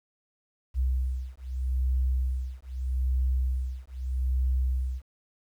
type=beating tone pair; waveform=sine; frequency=63.6 / 64.4 Hz; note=C2 / C2; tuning=-48 / -27 cents; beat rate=0.8 Hz; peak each=-28 dBFS; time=0.74-5.02 s; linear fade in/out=50 ms; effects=10-bit